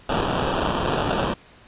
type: noise with sample-and-hold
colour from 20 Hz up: white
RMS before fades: -23 dBFS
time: 0.09-1.34 s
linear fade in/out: 5 ms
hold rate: 2100 Hz
effects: pink hiss -50 dBFS RMS until 1.67 s + resampled to 8000 Hz